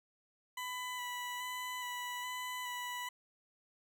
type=tone with vibrato; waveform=20% pulse; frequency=992 Hz; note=B5; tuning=7 cents sharp; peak=-34 dBFS; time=0.57-3.09 s; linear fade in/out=5 ms; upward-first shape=square; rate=1.2 Hz; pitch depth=14 cents each way; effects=none

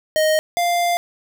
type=tone pair in turn; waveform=square; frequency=622.3 / 696.8 Hz; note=D#5 / F5; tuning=0 / -4 cents; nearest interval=major second; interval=196 cents; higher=second; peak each=-15 / -17 dBFS; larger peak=first; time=0.16-0.39 / 0.57-0.97 s; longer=second; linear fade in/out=0 ms; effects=none

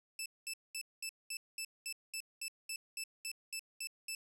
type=tone bursts; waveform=15% pulse; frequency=2637 Hz; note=E7; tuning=in tune; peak=-32 dBFS; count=15; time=0.19-4.15 s; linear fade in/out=2 ms; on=68 ms; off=210 ms; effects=none

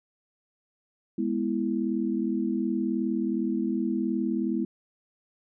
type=chord; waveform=sine; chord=E major; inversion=first; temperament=equal; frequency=207.7 / 246.9 / 329.6 Hz; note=G#3 / B3 / E4; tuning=0 / 0 / 0 cents; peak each=-29 dBFS; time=1.18-4.65 s; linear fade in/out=5 ms; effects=none

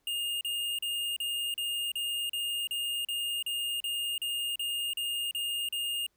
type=tone bursts; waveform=square; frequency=2830 Hz; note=F7; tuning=22 cents sharp; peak=-31 dBFS; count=16; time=0.07-6.065 s; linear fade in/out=2 ms; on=340 ms; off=37 ms; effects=pink hiss -75 dBFS RMS until 6.16 s

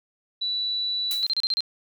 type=tone; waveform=sine; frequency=3951 Hz; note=B7; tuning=in tune; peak=-24 dBFS; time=0.41-1.26 s; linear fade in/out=10 ms
type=noise with exponential decay; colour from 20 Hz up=blue; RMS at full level=-28 dBFS; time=1.11-1.31 s; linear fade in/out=1 ms; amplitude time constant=42 ms
type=tone bursts; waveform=sine; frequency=4153 Hz; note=C8; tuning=14 cents flat; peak=-21 dBFS; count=6; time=1.23-1.606 s; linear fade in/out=0 ms; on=36 ms; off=32 ms
effects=none

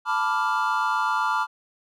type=chord; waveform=triangle; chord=B half-diminished seventh; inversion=third; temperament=equal; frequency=880 / 987.8 / 1174.7 / 1396.9 Hz; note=A5 / B5 / D6 / F6; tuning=0 / 0 / 0 / 0 cents; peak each=-25 dBFS; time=0.05-1.47 s; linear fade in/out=50 ms; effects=none

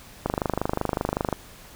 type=click train; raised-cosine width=1 ms; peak=-9 dBFS; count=28; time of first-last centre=0.26-1.327 s; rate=25.3 Hz; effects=pink hiss -47 dBFS RMS until 1.75 s

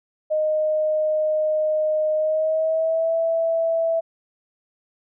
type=tone with pitch glide; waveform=sine; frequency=618 to 658.5 Hz; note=D#5 to E5; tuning=-12 to -2 cents; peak=-18 dBFS; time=0.3-4.01 s; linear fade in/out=20 ms; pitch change=+110 cents; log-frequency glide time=2.15-3.15 s; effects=none

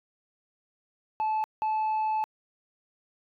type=tone bursts at uneven times; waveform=sine; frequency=868 Hz; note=A5; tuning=24 cents flat; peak=-22 dBFS; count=2; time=1.2-1.44 / 1.62-2.24 s; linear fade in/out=0 ms; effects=tanh soft clip ceiling -24 dBFS

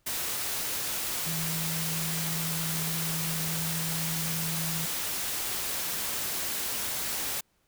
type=tone in noise; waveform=sine; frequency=162.3 Hz; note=E3; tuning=27 cents flat; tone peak=-33 dBFS; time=1.26-4.86 s; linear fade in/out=10 ms; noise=white; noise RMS=-32 dBFS; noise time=0.06-7.41 s; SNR=-4 dB; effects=pink hiss -71 dBFS RMS until 7.67 s

